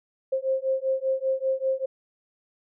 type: beating tone pair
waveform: sine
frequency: 527 / 532.1 Hz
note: C5 / C5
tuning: +12 / +29 cents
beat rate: 5.1 Hz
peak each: -26 dBFS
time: 0.32-1.86 s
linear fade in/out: 10 ms
effects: none